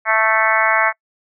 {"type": "harmonic tone", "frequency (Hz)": 220.2, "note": "A3", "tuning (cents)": 2, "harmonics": [3, 4, 5, 6, 7, 8, 9, 10], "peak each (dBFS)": [-21, -21, -21, -21, -21, -21, -21, -21], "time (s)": [0.05, 0.93], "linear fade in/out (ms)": 50, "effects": ["noise-tail reverb RT60 0.1 s tail -26 dB re dry"]}